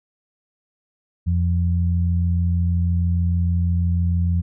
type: tone pair together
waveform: sine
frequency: 86.35 / 172.7 Hz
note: F2 / F3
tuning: -19 / -19 cents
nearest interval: octave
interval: 1200 cents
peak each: -17 / -24 dBFS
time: 1.26-4.42 s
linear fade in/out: 20 ms
effects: none